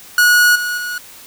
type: tone with level steps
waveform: 45% pulse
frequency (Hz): 1456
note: F#6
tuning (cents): -28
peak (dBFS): -8 / -18 / -21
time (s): 0.18-0.98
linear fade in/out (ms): 2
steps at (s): 0.55 / 0.77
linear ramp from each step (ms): 10
effects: white hiss -39 dBFS RMS until 1.26 s

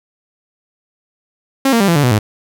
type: tone with pitch steps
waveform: sawtooth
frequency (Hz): 270 / 231 / 197.65 / 169.11 / 144.69 / 123.8 / 105.92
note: C#4 / A#3 / G3 / E3 / D3 / B2 / G#2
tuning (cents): -45 / -16 / +15 / +45 / -25 / +5 / +35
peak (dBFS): -6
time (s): 1.65-2.189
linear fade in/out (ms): 5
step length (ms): 77
effects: none

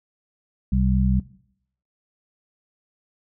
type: harmonic tone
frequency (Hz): 64.3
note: C2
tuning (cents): -30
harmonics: 1 / 2 / 3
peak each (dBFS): -20 / -24 / -22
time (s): 0.72-1.2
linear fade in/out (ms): 5
effects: noise-tail reverb RT60 0.7 s tail -19 dB re dry

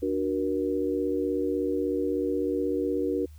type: chord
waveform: sine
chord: D augmented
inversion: none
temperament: equal with one note detuned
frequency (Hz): 293.7 / 370 / 473.2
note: D4 / F#4 / A#4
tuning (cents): 0 / 0 / +26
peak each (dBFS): -29 / -29 / -29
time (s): 0.02-3.26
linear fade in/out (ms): 10
effects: added 76 Hz sine -44 dBFS peak until 3.38 s + white hiss -63 dBFS RMS until 3.38 s

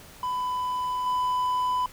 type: tone with level steps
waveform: triangle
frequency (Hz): 1000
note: B5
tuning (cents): +21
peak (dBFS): -24 / -21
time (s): 0.23-1.86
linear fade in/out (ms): 2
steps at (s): 1.06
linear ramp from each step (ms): 5
effects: pink hiss -48 dBFS RMS until 1.92 s

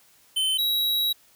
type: tone pair in turn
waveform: square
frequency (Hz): 3068 / 3865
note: G7 / B7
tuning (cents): -38 / -38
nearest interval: major third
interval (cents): 400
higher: second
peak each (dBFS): -22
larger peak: neither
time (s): 0.36-0.58 / 0.58-1.13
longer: second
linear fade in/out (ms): 10
effects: white hiss -58 dBFS RMS until 1.35 s

